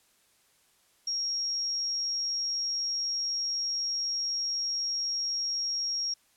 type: tone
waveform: sine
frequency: 5588 Hz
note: F8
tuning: in tune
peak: -28 dBFS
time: 1.07-6.14 s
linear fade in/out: 5 ms
effects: white hiss -66 dBFS RMS until 6.36 s + low-pass 12000 Hz 12 dB/octave